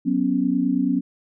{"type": "chord", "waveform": "sine", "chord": "F# suspended fourth", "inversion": "none", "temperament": "equal with one note detuned", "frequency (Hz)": [185, 246.9, 276.1], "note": ["F#3", "B3", "C#4"], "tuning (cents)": [0, 0, -7], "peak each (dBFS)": [-25, -22, -21], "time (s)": [0.05, 1.01], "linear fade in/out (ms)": 20, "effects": []}